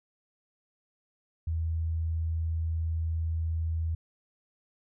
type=tone; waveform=sine; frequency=81.4 Hz; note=E2; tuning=21 cents flat; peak=-27 dBFS; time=1.47-3.95 s; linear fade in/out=5 ms; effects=none